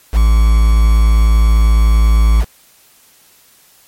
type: tone with quantisation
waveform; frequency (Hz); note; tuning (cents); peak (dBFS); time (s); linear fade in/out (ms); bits
triangle; 55; A1; 0; -4; 0.12-2.45; 50; 4
effects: white hiss -48 dBFS RMS until 3.87 s + MP3 64 kbps